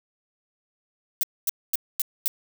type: noise bursts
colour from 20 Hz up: violet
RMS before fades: -23 dBFS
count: 5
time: 1.21-2.28 s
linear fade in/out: 0 ms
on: 22 ms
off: 240 ms
effects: none